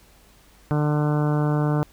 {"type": "harmonic tone", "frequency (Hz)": 149.2, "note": "D3", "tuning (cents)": 28, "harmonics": [1, 2, 3, 4, 5, 6, 7, 8, 9, 10], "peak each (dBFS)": [-20, -26, -30, -32, -34, -36, -37, -38, -39, -40], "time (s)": [0.71, 1.83], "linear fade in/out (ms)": 0, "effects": ["added 49 Hz sine -55 dBFS peak until 1.92 s", "pink hiss -55 dBFS RMS until 1.92 s"]}